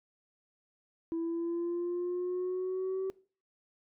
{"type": "linear sweep", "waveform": "sine", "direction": "up", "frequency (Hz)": [329.4, 382.6], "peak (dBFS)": -29, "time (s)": [1.12, 3.1], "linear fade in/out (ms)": 0, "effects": ["noise-tail reverb RT60 0.4 s tail -22 dB re dry", "tanh soft clip ceiling -29 dBFS"]}